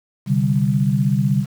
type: chord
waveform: sine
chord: C suspended second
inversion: none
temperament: equal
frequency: 130.81 / 146.83 / 196 Hz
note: C3 / D3 / G3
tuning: 0 / 0 / 0 cents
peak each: -19 dBFS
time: 0.26-1.46 s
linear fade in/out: 50 ms
effects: 7-bit